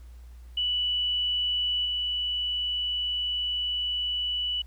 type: tone with level steps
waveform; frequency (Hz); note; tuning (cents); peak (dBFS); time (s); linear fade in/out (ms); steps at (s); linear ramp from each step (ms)
sine; 2960; F#7; 0; -24 / -26; 0.57-4.62; 5; 1.85; 5
effects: added 60 Hz sine -43 dBFS peak until 4.66 s + pink hiss -63 dBFS RMS until 4.66 s